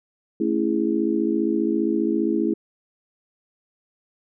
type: chord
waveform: sine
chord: A major seventh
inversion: none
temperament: just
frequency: 220 / 275 / 330 / 412.5 Hz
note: A3 / C#4 / E4 / G#4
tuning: 0 / -14 / +2 / -12 cents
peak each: -25 / -26 / -22 / -27 dBFS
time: 0.4-2.54 s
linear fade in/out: 5 ms
effects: none